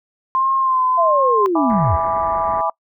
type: tone with vibrato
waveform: sine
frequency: 1045 Hz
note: C6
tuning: 2 cents flat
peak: -14 dBFS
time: 0.35-1.46 s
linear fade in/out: 0 ms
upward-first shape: sine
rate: 1.4 Hz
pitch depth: 42 cents each way
type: linear sweep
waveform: sine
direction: down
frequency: 698.5 to 63.1 Hz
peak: -15 dBFS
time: 0.97-1.97 s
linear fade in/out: 20 ms
type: chord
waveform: sine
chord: E dominant seventh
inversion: none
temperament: equal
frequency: 659.3 / 830.6 / 987.8 / 1174.7 Hz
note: E5 / G#5 / B5 / D6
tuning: 0 / 0 / 0 / 0 cents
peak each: -22 dBFS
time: 1.55-2.7 s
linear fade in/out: 5 ms
type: low-pass noise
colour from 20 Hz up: pink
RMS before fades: -34 dBFS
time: 1.7-2.61 s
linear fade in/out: 0 ms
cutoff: 2100 Hz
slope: 96 dB/octave
effects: noise-tail reverb RT60 0.1 s tail -24 dB re dry